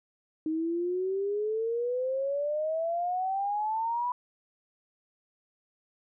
sine exponential sweep, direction up, 311.1 to 992 Hz, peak -27 dBFS, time 0.46-4.12 s, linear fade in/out 2 ms, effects none

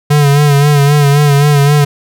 square tone with vibrato, 144.3 Hz, D3, 30 cents flat, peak -6 dBFS, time 0.1-1.85 s, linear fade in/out 10 ms, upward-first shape sine, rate 3.8 Hz, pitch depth 49 cents each way, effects none

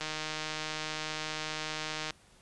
click train, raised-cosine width 0.2 ms, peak -18 dBFS, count 326, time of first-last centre 0.01-2.107 s, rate 155 Hz, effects pink hiss -61 dBFS RMS until 2.41 s + resampled to 24000 Hz

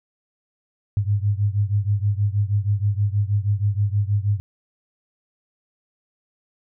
sine beating tone pair, 100 / 106.3 Hz, G2 / G#2, +35 / +41 cents, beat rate 6.3 Hz, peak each -20 / -22 dBFS, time 0.97-4.4 s, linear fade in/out 0 ms, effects none

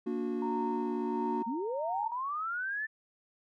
triangle chord, Bb augmented, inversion none, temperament just, 233.1 / 291.4 / 364.2 Hz, Bb3 / D4 / F#4, 0 / -13 / -27 cents, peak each -33 / -35 / -33 dBFS, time 0.06-1.43 s, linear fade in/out 10 ms
sine tone with tremolo, 923 Hz, A#5, 17 cents flat, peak -33 dBFS, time 0.42-2.12 s, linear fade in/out 2 ms, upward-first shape sine, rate 1.4 Hz, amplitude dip 60%
sine linear sweep, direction up, 207.7 to 1785 Hz, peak -32 dBFS, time 1.46-2.87 s, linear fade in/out 20 ms
effects none

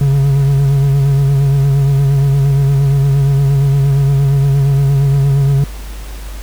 triangle tone with vibrato, 138.59 Hz, C#3, in tune, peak -6 dBFS, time 0.01-5.64 s, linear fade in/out 2 ms, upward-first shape sine, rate 8.6 Hz, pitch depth 39 cents each way, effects added 50 Hz sine -24 dBFS peak until 6.42 s + pink hiss -35 dBFS RMS until 6.42 s

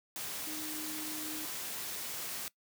sine tone in noise, 308.5 Hz, D#4, 15 cents flat, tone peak -43 dBFS, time 0.47-1.45 s, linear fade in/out 0 ms, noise white, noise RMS -40 dBFS, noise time 0.16-2.48 s, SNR -6 dB, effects noise-tail reverb RT60 0.1 s tail -20 dB re dry + high-pass 100 Hz 12 dB/octave

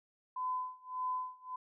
sine tone with tremolo, 1013 Hz, B5, 44 cents sharp, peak -32 dBFS, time 0.36-1.56 s, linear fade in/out 5 ms, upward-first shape sine, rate 1.7 Hz, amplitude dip 95%, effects none

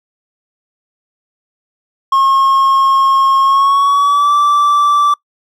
triangle tone with pitch glide, 1081 to 1165.3 Hz, C#6 to D6, -44 to -14 cents, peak -6 dBFS, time 2.12-5.14 s, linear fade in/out 5 ms, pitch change +130 cents, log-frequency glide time 3.42-4.34 s, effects noise-tail reverb RT60 0.1 s tail -23 dB re dry

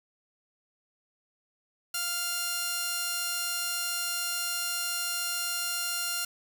5% pulse tone pair together, 698.5 / 1397 Hz, F5 / F6, 0 / 0 cents, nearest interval octave, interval 1200 cents, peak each -29 / -19 dBFS, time 1.94-6.25 s, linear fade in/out 5 ms, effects 8-bit

